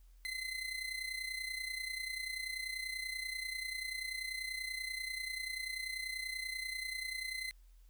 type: tone with amplitude modulation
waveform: 30% pulse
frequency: 2053 Hz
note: C7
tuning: 33 cents flat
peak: -33 dBFS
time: 0.25-7.51 s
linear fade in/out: 0 ms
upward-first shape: sine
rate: 30.3 Hz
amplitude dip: 65%
effects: added 42 Hz sine -57 dBFS peak until 7.89 s + white hiss -75 dBFS RMS until 7.89 s